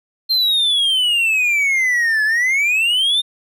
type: exponential two-way sweep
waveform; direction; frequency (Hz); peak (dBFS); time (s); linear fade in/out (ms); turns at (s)
triangle; down then up; 4200 to 1700 to 3670; -12; 0.29-3.22; 20; 2.24
effects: none